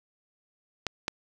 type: clicks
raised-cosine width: 0.2 ms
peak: -11 dBFS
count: 2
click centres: 0.867 / 1.081 s
effects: none